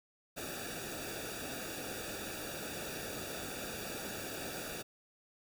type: noise with comb filter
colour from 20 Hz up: pink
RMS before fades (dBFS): -42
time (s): 0.36-4.83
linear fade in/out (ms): 20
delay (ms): 0.96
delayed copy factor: -0.85
effects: none